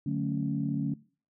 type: chord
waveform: sine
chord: D major seventh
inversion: none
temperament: equal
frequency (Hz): 146.83 / 185 / 220 / 277.2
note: D3 / F#3 / A3 / C#4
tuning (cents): 0 / 0 / 0 / 0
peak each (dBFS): -31 / -35 / -34 / -32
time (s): 0.06-0.94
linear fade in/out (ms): 5
effects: noise-tail reverb RT60 0.4 s tail -21 dB re dry + tanh soft clip ceiling -17 dBFS